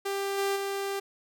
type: tone with level steps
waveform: sawtooth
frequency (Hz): 395.3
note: G4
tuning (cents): +15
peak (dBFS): -25 / -22 / -26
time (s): 0.05-1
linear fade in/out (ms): 10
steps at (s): 0.37 / 0.55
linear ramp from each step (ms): 20
effects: none